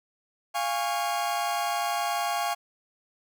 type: chord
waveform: 40% pulse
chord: Db major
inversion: first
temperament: equal with one note detuned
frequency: 698.5 / 818.7 / 1108.7 Hz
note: F5 / Ab5 / Db6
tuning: 0 / -25 / 0 cents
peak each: -29 / -29 / -32 dBFS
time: 0.54-2.55 s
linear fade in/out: 20 ms
effects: none